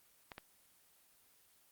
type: clicks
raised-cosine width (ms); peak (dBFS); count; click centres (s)
0.3; -29; 2; 0.318 / 0.381
effects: white hiss -68 dBFS RMS until 1.71 s + Opus 24 kbps